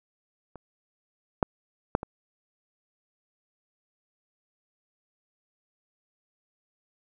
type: clicks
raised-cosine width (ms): 1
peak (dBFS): -28 / -7 / -7 / -20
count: 4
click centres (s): 0.557 / 1.428 / 1.951 / 2.031
effects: none